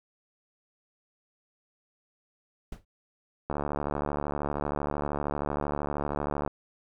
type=noise with exponential decay; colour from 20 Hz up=brown; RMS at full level=-33 dBFS; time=2.72-2.85 s; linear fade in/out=5 ms; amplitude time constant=27 ms
type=click train; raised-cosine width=1 ms; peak=-16 dBFS; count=218; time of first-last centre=3.5-6.477 s; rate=72.9 Hz
effects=none